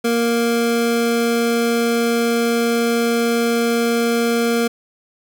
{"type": "tone pair together", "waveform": "square", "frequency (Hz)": [234, 466.8], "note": ["A#3", "A#4"], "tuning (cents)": [7, 2], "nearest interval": "octave", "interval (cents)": 1195, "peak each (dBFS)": [-19, -19], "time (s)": [0.04, 4.68], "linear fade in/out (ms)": 10, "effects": []}